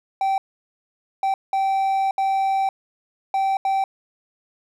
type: tone bursts at uneven times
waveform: triangle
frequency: 776 Hz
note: G5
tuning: 18 cents flat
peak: -16 dBFS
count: 6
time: 0.21-0.38 / 1.23-1.34 / 1.53-2.11 / 2.18-2.69 / 3.34-3.57 / 3.65-3.84 s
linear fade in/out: 2 ms
effects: none